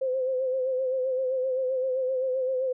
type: tone with vibrato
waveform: sine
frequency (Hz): 518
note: C5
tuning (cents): -17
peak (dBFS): -24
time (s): 0.01-2.73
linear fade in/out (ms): 10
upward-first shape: sine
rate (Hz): 7.7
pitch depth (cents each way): 46
effects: none